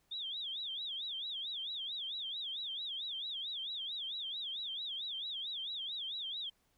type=tone with vibrato; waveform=sine; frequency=3494 Hz; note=A7; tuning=13 cents flat; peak=-38 dBFS; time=0.11-6.5 s; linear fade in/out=10 ms; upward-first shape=sine; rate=4.5 Hz; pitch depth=200 cents each way; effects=pink hiss -75 dBFS RMS until 6.77 s